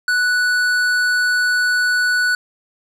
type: tone with tanh clipping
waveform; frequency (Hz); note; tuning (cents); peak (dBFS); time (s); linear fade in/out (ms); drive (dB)
sine; 1480; F#6; 0; -16; 0.08-2.35; 2; 13
effects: none